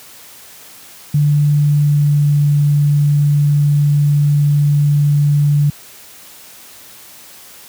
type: tone with pitch glide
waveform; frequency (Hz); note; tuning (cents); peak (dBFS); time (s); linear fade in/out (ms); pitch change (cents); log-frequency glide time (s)
sine; 146.83 to 145.56; D3 to D3; 0 to -15; -9; 1.14-5.7; 5; -15; 1.52-2.4
effects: white hiss -39 dBFS RMS until 7.68 s + high-pass 60 Hz 12 dB/octave